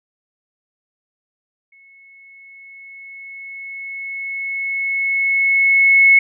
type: tone with exponential growth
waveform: sine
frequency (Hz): 2193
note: C#7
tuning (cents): -19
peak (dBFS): -6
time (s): 1.72-6.19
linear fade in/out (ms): 5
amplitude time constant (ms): 970
effects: none